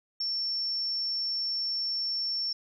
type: tone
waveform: sine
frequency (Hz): 5430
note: F8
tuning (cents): -50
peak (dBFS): -28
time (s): 0.2-2.53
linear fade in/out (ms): 5
effects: 11-bit